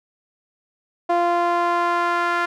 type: tone with band-pass filter sweep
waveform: sawtooth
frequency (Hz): 346.6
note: F4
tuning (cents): -13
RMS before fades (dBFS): -20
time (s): 1.09-2.46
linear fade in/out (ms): 10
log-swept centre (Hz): 750 to 1400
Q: 2.1
effects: none